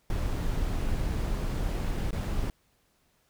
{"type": "noise with dropouts", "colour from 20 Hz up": "brown", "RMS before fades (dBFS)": -29, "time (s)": [0.1, 2.5], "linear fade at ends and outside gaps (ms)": 1, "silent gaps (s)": [2.108, 2.129], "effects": ["pink hiss -69 dBFS RMS until 3.29 s"]}